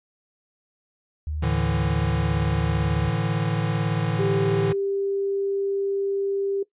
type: tone with vibrato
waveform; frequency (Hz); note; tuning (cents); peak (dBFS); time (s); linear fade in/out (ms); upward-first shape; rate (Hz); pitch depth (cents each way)
sine; 76.1; D#2; -38; -26; 1.27-3.09; 0; sine; 17; 13
type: chord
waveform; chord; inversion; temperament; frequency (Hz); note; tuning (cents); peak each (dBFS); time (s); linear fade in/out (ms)
square; A suspended fourth; none; equal; 110 / 146.83 / 164.81; A2 / D3 / E3; 0 / 0 / 0; -27; 1.42-4.73; 10
type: tone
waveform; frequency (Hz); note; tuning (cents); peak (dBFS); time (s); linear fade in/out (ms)
sine; 395.3; G4; +15; -22; 4.19-6.63; 5
effects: noise-tail reverb RT60 0.1 s tail -19 dB re dry + resampled to 8000 Hz